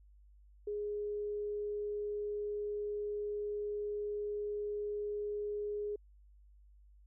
sine tone, 415.3 Hz, G#4, in tune, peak -35 dBFS, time 0.67-5.96 s, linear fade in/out 5 ms, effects added 50 Hz sine -58 dBFS peak until 7.06 s

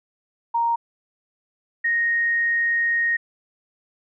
sine tone pair in turn, 932.3 / 1864.6 Hz, A#5 / A#6, 0 / 0 cents, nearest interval octave, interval 1200 cents, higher second, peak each -18 / -18 dBFS, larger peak neither, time 0.54-0.76 / 1.84-3.17 s, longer second, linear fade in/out 10 ms, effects none

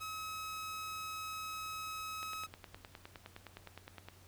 sawtooth tone, 1280 Hz, D#6, 49 cents sharp, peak -37 dBFS, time 0-2.47 s, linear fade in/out 20 ms
click train, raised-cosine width 0.3 ms, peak -31 dBFS, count 19, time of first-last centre 2.23-4.086 s, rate 9.7 Hz
effects added 92 Hz sine -61 dBFS peak until 4.27 s + pink hiss -62 dBFS RMS until 4.27 s

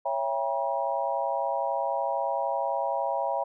sine chord, C# diminished seventh, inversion none, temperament just, 554.4 / 665.2 / 798.3 / 957.9 Hz, C#5 / E5 / G5 / Bb5, 0 / +16 / +31 / +47 cents, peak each -31 dBFS, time 0.05-3.44 s, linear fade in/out 10 ms, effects none

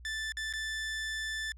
sawtooth tone with dropouts, 1760 Hz, A6, in tune, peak -30 dBFS, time 0.05-1.52 s, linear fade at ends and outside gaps 1 ms, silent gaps 0.321-0.37 / 0.527-0.536 s, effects added 60 Hz sine -48 dBFS peak until 1.57 s + low-pass 8000 Hz 12 dB/octave

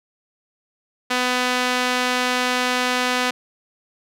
sawtooth tone with band-pass filter, 250 Hz, B3, 21 cents sharp, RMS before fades -21 dBFS, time 1.1-3.31 s, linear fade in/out 10 ms, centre 2500 Hz, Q 0.58, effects none

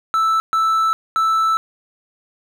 triangle tone bursts at uneven times, 1318.5 Hz, E6, in tune, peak -12 dBFS, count 3, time 0.14-0.4 / 0.53-0.93 / 1.16-1.57 s, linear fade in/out 0 ms, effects none

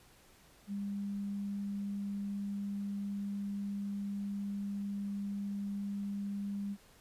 sine tone, 200.9 Hz, G3, 43 cents sharp, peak -35 dBFS, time 0.67-6.77 s, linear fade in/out 50 ms, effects pink hiss -62 dBFS RMS until 7 s + resampled to 32000 Hz

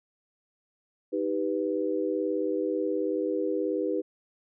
sine chord, Eb augmented, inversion none, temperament equal with one note detuned, 313.5 / 392 / 493.9 Hz, Eb4 / G4 / B4, +13 / 0 / 0 cents, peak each -30 dBFS, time 1.12-4.02 s, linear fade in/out 20 ms, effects none

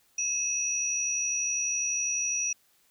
sine tone pair together, 2587 / 5814 Hz, E7 / F#8, -33 / -31 cents, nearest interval octave + major second, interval 1402 cents, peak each -34 / -27 dBFS, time 0.18-2.53 s, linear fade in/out 5 ms, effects white hiss -66 dBFS RMS until 2.9 s

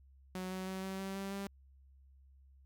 sawtooth tone with pitch steps, 185 / 187.04 / 189.11 / 191.19 / 193.3 / 195.44 / 197.59 Hz, F#3 / F#3 / F#3 / G3 / G3 / G3 / G3, 0 / +19 / +38 / -43 / -24 / -5 / +14 cents, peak -35 dBFS, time 0.35-1.47 s, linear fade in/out 0 ms, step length 160 ms, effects added 67 Hz sine -59 dBFS peak until 2.65 s

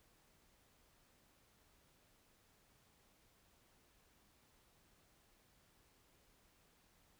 silence, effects pink hiss -72 dBFS RMS until 7.19 s

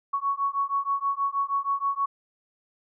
sine beating tone pair, 1110 / 1116.3 Hz, C#6 / C#6, +2 / +12 cents, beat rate 6.3 Hz, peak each -27 dBFS, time 0.13-2.06 s, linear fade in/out 10 ms, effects none

